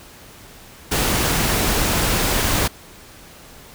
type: noise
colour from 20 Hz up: pink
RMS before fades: -19 dBFS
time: 0.91-2.68 s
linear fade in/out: 10 ms
effects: pink hiss -43 dBFS RMS until 3.74 s